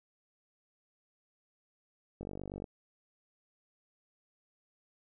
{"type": "click train", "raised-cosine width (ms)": 2, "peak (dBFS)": -28, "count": 22, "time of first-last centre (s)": [2.21, 2.642], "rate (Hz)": 48.6, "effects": []}